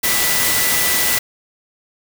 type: tone in noise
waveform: sine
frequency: 1979 Hz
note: B6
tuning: 3 cents sharp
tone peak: -23 dBFS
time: 0.03-1.19 s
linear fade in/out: 10 ms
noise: white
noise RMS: -17 dBFS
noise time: 0.03-1.19 s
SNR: -9 dB
effects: none